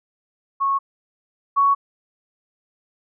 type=tone pair in turn; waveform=sine; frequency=1100 / 1115.4 Hz; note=C#6 / C#6; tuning=-14 / +10 cents; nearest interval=unison; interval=24 cents; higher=second; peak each=-17 / -13 dBFS; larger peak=second; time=0.6-0.79 / 1.56-1.75 s; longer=neither; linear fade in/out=20 ms; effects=none